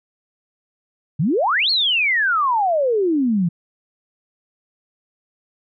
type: exponential two-way sweep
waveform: sine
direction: up then down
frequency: 131.9 to 4435 to 162.9 Hz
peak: -15 dBFS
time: 1.19-3.49 s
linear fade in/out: 10 ms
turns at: 1.7 s
effects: none